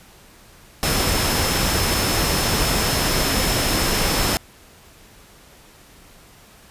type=tone in noise; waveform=sine; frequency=5260 Hz; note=E8; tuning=5 cents flat; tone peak=-28 dBFS; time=0.83-4.37 s; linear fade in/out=0 ms; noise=pink; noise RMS=-20 dBFS; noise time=0.83-4.37 s; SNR=-11 dB; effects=pink hiss -48 dBFS RMS until 6.7 s + resampled to 32000 Hz